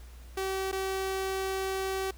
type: tone with dropouts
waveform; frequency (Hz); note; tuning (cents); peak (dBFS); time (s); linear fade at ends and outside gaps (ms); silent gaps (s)
sawtooth; 383.2; G4; -39; -26; 0.37-2.11; 5; 0.716-0.726
effects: added 60 Hz sine -45 dBFS peak until 2.17 s + pink hiss -57 dBFS RMS until 2.17 s